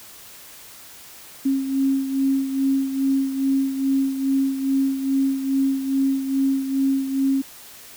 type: beating tone pair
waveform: sine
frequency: 270 / 272.4 Hz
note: C#4 / C#4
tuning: -45 / -30 cents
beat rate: 2.4 Hz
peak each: -19 / -26 dBFS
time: 1.45-7.42 s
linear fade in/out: 10 ms
effects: white hiss -43 dBFS RMS until 7.96 s